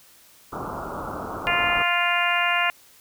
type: low-pass noise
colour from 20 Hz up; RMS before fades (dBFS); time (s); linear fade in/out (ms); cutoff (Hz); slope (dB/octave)
white; -32; 0.52-1.83; 10; 1400; 96
type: harmonic tone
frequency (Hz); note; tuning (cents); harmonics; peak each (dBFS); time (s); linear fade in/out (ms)
349.2; F4; 0; 2 / 3 / 4 / 5 / 6 / 7 / 8; -27 / -27 / -27 / -27 / -27 / -27 / -27; 1.47-2.7; 0
effects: white hiss -53 dBFS RMS until 3 s